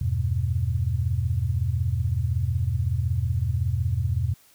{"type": "chord", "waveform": "sine", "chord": "E minor", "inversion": "none", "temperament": "equal with one note detuned", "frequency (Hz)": [81.93, 98, 123.47], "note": ["E2", "G2", "B2"], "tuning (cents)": [-10, 0, 0], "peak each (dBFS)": -26, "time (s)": [0.01, 4.34], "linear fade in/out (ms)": 5, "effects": ["white hiss -57 dBFS RMS until 4.54 s"]}